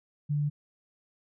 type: tone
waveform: sine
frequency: 146.83 Hz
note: D3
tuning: in tune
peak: -25 dBFS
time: 0.29-0.5 s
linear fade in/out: 20 ms
effects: none